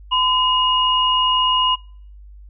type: tone pair together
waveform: sine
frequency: 1015 / 2871 Hz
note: B5 / F7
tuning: +47 / +47 cents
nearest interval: octave + tritone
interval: 1800 cents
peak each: -17 dBFS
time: 0.11-1.76 s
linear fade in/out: 20 ms
effects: noise-tail reverb RT60 0.5 s tail -24 dB re dry + added 50 Hz sine -38 dBFS peak until 2.49 s